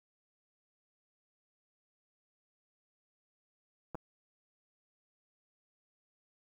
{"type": "clicks", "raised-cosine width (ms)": 1, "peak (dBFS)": -27, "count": 2, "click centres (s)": [3.947, 3.953], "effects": ["10-bit"]}